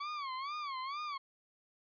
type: tone with vibrato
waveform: 40% pulse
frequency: 1121 Hz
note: C#6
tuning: 19 cents sharp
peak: -37 dBFS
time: 0-1.18 s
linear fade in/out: 10 ms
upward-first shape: sine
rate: 2.2 Hz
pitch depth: 150 cents each way
effects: resampled to 11025 Hz